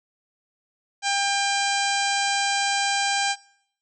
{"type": "harmonic tone with a mistuned harmonic", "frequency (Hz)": 798, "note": "G5", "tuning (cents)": 31, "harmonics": [1, 2, 3, 4, 5, 6, 7, 8, 9, 10], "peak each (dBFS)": [-25, -28, -30, -31, -32, -33, -33, -34, -35, -35], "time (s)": [1.02, 3.36], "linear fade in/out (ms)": 50, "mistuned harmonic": 4, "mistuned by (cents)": -18, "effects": ["noise-tail reverb RT60 0.7 s tail -23 dB re dry"]}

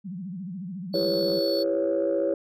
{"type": "tone with vibrato", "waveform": "sine", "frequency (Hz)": 184.2, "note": "F#3", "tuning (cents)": -7, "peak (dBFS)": -32, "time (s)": [0.04, 1.4], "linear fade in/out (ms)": 20, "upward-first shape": "sine", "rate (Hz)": 14, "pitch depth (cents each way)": 170}
{"type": "tone", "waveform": "triangle", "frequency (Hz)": 4435, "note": "C#8", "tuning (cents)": 0, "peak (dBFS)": -28, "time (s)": [0.93, 1.64], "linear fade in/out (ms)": 20}
{"type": "chord", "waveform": "sine", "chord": "C# half-diminished seventh", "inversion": "first", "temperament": "just", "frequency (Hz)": [332.6, 399.1, 498.9, 554.4], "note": ["E4", "G4", "B4", "C#5"], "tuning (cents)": [16, 31, 17, 0], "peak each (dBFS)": [-27, -29, -30, -24], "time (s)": [0.94, 2.34], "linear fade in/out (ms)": 2}
{"effects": ["tanh soft clip ceiling -15 dBFS"]}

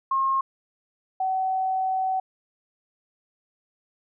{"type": "tone pair in turn", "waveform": "sine", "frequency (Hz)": [1074, 756.5], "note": ["C6", "F#5"], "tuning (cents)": [45, 38], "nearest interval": "tritone", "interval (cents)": 607, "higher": "first", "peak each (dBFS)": [-20, -22], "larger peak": "first", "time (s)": [[0.11, 0.41], [1.2, 2.2]], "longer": "second", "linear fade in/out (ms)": 5, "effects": []}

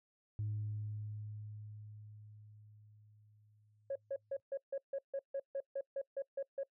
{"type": "tone with exponential decay", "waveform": "sine", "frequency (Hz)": 105.8, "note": "G#2", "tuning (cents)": 33, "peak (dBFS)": -34, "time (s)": [0.39, 4.4], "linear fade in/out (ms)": 0, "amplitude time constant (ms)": 870}
{"type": "tone bursts", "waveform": "sine", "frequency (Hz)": 549, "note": "C#5", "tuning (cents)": -17, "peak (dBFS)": -34, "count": 14, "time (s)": [3.9, 6.634], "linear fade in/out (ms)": 5, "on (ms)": 56, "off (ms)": 150}
{"effects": ["noise-tail reverb RT60 0.1 s tail -24 dB re dry", "tanh soft clip ceiling -32 dBFS"]}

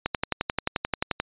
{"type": "click train", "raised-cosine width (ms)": 0.3, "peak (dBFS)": -8, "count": 14, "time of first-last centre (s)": [0.06, 1.2], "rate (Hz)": 11.4, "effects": ["resampled to 8000 Hz"]}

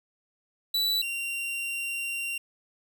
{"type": "tone pair in turn", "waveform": "45% pulse", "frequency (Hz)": [3951, 2762], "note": ["B7", "F7"], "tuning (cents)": [0, -20], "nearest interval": "tritone", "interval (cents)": 620, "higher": "first", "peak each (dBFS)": [-24, -30], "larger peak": "first", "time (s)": [[0.74, 1.02], [1.02, 2.38]], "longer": "second", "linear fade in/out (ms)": 5, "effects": []}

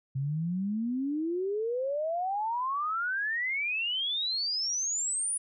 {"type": "exponential sweep", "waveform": "sine", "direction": "up", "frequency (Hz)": [130.81, 9900], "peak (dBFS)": -28, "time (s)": [0.15, 5.38], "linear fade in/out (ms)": 10, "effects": []}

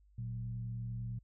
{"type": "tone with frequency modulation", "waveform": "sine", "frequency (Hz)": 117.3, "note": "A#2", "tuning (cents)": 11, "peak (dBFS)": -37, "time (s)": [0.18, 1.19], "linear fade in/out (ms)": 5, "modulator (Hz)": 69.1, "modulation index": 0.51, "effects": ["added 50 Hz sine -62 dBFS peak until 1.23 s"]}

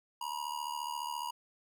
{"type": "tone with amplitude modulation", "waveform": "square", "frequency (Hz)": 959, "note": "A#5", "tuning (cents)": 49, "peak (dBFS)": -33, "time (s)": [0.21, 1.31], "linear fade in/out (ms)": 5, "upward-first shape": "sine", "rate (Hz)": 74.5, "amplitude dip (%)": 85, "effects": []}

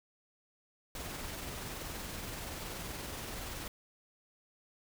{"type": "noise with amplitude modulation", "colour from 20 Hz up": "pink", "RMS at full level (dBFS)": -41, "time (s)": [0.95, 3.68], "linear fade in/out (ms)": 2, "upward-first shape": "sine", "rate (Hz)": 21.1, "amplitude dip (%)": 25, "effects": []}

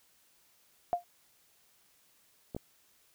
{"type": "tone with exponential decay", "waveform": "sine", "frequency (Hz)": 702, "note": "F5", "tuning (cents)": 9, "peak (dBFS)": -22, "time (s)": [0.93, 1.04], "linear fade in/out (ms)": 0, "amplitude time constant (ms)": 23}
{"type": "clicks", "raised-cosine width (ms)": 2, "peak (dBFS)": -25, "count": 2, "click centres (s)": [2.548, 2.565]}
{"effects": ["white hiss -67 dBFS RMS until 3.14 s"]}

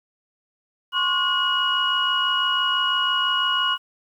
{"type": "tone cluster", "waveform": "sine", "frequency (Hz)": [1046, 1112, 1443, 2902], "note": ["C6", "C#6", "F#6", "F#7"], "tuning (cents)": [-1, 5, -44, -34], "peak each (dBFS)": [-26, -27, -25, -21], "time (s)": [0.92, 3.78], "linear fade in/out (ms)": 50, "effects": ["tanh soft clip ceiling -8 dBFS", "9-bit"]}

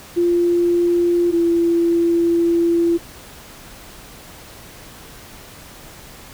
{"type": "tone pair in turn", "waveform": "sine", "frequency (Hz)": [347, 339.1], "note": ["F4", "E4"], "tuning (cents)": [-11, 49], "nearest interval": "unison", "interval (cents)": 40, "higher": "first", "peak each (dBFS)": -13, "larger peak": "neither", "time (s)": [[0.16, 1.32], [1.32, 2.98]], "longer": "second", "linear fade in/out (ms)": 20, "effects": ["pink hiss -40 dBFS RMS until 6.33 s"]}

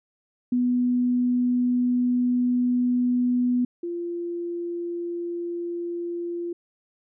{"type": "tone pair in turn", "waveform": "sine", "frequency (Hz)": [246.9, 345], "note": ["B3", "F4"], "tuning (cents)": [0, -21], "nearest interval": "tritone", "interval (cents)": 579, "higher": "second", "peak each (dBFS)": [-19, -27], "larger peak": "first", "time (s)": [[0.52, 3.65], [3.83, 6.53]], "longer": "first", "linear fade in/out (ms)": 5, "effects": []}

